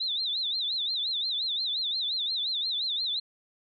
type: tone with vibrato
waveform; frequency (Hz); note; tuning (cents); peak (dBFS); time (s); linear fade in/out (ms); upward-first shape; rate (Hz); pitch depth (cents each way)
sine; 3810; A#7; +37; -27; 0-3.2; 10; sine; 5.7; 170
effects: none